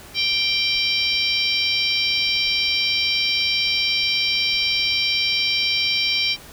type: harmonic tone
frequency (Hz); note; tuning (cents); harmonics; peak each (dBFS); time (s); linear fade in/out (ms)
784; G5; 0; 3 / 4 / 5 / 6 / 7; -23 / -24 / -25 / -26 / -26; 0.14-6.37; 50
effects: pink hiss -42 dBFS RMS until 6.52 s